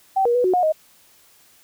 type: tone with pitch steps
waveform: sine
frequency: 771 / 477 / 491.9 / 368.4 / 722 / 626 Hz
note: G5 / A#4 / B4 / F#4 / F#5 / D#5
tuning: -29 / +40 / -7 / -7 / -43 / +10 cents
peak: -15 dBFS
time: 0.16-0.724 s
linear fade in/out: 10 ms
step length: 94 ms
effects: white hiss -54 dBFS RMS until 1.63 s